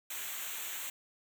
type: noise with comb filter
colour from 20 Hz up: white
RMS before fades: -40 dBFS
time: 0.1-0.9 s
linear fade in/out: 5 ms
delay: 0.2 ms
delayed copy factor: -0.8
effects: none